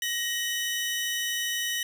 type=tone pair together; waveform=sawtooth; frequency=1883.6 / 2990 Hz; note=A#6 / F#7; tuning=+18 / +17 cents; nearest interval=minor sixth; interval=799 cents; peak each=-27 dBFS; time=0.02-1.83 s; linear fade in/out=2 ms; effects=none